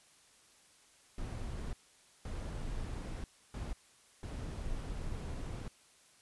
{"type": "noise bursts at uneven times", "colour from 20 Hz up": "brown", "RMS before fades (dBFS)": -40, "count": 4, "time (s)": [[1.18, 1.73], [2.25, 3.24], [3.54, 3.73], [4.23, 5.68]], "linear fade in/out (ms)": 2, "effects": ["white hiss -64 dBFS RMS until 6.21 s", "resampled to 24000 Hz"]}